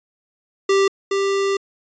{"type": "tone pair in turn", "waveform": "square", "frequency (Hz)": [392, 394], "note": ["G4", "G4"], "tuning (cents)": [0, 9], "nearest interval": "unison", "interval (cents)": 9, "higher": "second", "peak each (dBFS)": [-14, -18], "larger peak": "first", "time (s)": [[0.69, 0.88], [1.11, 1.57]], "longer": "second", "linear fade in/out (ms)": 5, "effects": ["resampled to 16000 Hz"]}